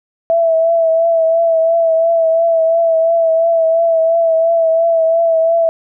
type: tone with vibrato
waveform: sine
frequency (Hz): 659.3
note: E5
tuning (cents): 0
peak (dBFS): -9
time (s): 0.3-5.69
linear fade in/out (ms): 0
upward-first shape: triangle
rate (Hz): 2.9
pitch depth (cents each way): 39
effects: none